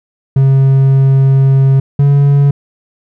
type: tone pair in turn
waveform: triangle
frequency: 135.1 / 141.51 Hz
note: C#3 / C#3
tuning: -44 / +36 cents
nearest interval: minor second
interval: 80 cents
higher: second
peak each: -3 dBFS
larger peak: neither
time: 0.36-1.8 / 1.99-2.51 s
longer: first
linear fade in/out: 5 ms
effects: none